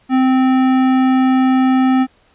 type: tone with tanh clipping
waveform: sine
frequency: 260 Hz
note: C4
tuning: 11 cents flat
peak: -12 dBFS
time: 0.09-2.07 s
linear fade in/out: 50 ms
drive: 17 dB
effects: pink hiss -54 dBFS RMS until 2.34 s + resampled to 8000 Hz